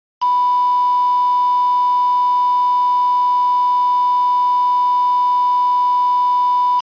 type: tone with quantisation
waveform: sine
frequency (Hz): 987.8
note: B5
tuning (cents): 0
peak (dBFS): -12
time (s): 0.21-6.81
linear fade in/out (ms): 20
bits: 4
effects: resampled to 11025 Hz